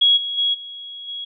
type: tone with level steps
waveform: sine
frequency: 3322 Hz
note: G#7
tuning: in tune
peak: -11 / -23 / -16 / -32 / -27 dBFS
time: 0.01-1.25 s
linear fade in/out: 10 ms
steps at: 0.16 / 0.37 / 0.53 / 1.07 s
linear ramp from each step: 20 ms
effects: none